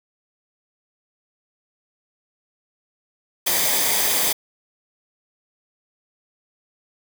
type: noise with comb filter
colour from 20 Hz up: white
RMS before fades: -20 dBFS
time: 3.46-4.33 s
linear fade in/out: 10 ms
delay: 0.72 ms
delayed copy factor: -0.55
effects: none